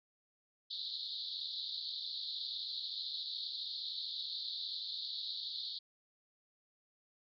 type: band-pass noise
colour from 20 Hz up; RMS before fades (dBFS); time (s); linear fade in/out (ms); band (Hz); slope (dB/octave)
pink; -42; 0.7-5.79; 10; 3600 to 4500; 96
effects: none